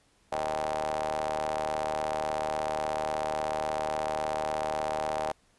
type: ring-modulated tone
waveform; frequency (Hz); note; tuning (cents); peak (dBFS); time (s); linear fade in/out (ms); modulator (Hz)
sawtooth; 76.4; D#2; -31; -22; 0.32-5.32; 5; 704
effects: pink hiss -66 dBFS RMS until 5.58 s + resampled to 24000 Hz